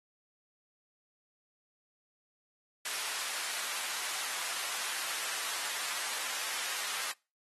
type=high-pass noise; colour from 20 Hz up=pink; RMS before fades=-37 dBFS; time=2.85-7.12 s; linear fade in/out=5 ms; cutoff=1200 Hz; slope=12 dB/octave; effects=noise-tail reverb RT60 0.3 s tail -25 dB re dry + AAC 32 kbps